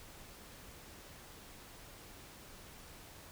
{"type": "silence", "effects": ["pink hiss -54 dBFS RMS until 3.31 s"]}